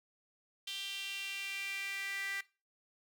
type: tone with high-pass filter sweep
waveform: sawtooth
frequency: 393.5 Hz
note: G4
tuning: 7 cents sharp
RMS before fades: -40 dBFS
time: 0.67-2.41 s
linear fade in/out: 5 ms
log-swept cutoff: 3200 to 1900 Hz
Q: 5.4
effects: noise-tail reverb RT60 0.3 s tail -19 dB re dry